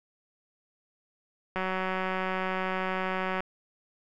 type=click train; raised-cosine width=0.5 ms; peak=-16 dBFS; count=346; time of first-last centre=1.56-3.405 s; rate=187 Hz; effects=none